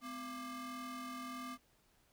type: ring-modulated tone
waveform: 45% pulse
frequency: 466.2 Hz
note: A#4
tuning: in tune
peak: -40 dBFS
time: 0.01-1.58 s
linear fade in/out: 50 ms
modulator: 720 Hz
effects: pink hiss -72 dBFS RMS until 2.12 s